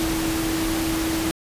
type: tone in noise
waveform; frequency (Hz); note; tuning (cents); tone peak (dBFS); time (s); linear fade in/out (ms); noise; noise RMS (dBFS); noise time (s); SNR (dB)
sine; 324.2; E4; -29; -23; 0-1.31; 0; pink; -27; 0-1.31; +1
effects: resampled to 32000 Hz